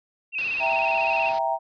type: tone with vibrato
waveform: sine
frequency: 2627 Hz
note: E7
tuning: 7 cents flat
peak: -24 dBFS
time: 0.32-1.33 s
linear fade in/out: 50 ms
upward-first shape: square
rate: 16 Hz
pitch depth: 59 cents each way
type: noise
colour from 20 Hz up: white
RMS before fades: -35 dBFS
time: 0.38-1.39 s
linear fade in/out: 5 ms
type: chord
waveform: sine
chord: E diminished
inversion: none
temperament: equal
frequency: 659.3 / 784 / 932.3 Hz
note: E5 / G5 / Bb5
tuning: 0 / 0 / 0 cents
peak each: -26 dBFS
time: 0.59-1.59 s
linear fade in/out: 50 ms
effects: resampled to 11025 Hz